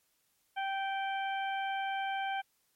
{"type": "harmonic tone", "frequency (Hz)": 780, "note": "G5", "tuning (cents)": -9, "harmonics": [1, 2, 3, 4], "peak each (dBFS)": [-33, -39, -43, -45], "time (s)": [0.56, 2.42], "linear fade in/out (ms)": 20, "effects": ["white hiss -74 dBFS RMS until 2.75 s", "MP3 64 kbps"]}